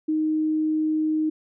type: tone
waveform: sine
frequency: 311.1 Hz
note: D#4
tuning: in tune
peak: -20 dBFS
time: 0.08-1.3 s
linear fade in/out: 10 ms
effects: none